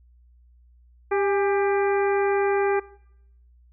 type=harmonic tone with a mistuned harmonic; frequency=396.5 Hz; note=G4; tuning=20 cents sharp; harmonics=1 / 2 / 3 / 4 / 5 / 6; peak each=-21 / -27 / -31 / -33 / -35 / -37 dBFS; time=1.11-2.8 s; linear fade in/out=10 ms; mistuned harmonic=2; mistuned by=+52 cents; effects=noise-tail reverb RT60 0.8 s tail -22 dB re dry + added 60 Hz sine -52 dBFS peak until 3.72 s